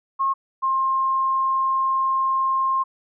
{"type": "tone pair in turn", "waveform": "sine", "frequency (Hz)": [1081, 1062.4], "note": ["C#6", "C6"], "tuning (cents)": [-44, 26], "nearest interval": "unison", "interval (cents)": 30, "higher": "first", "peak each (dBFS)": -18, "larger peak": "neither", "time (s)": [[0.19, 0.34], [0.62, 2.84]], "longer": "second", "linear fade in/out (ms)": 20, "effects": []}